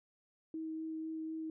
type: tone with vibrato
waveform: sine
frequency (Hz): 318.7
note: D#4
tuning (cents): +42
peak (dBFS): -38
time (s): 0.54-1.5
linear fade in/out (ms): 2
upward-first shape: sine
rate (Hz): 4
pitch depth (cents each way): 8
effects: none